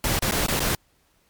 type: noise with dropouts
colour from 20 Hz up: pink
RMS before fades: -23 dBFS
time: 0.04-0.75 s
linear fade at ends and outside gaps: 2 ms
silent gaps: 0.191-0.222 / 0.312-0.32 / 0.465-0.483 / 0.595-0.603 s
effects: pink hiss -64 dBFS RMS until 1.29 s + MP3 96 kbps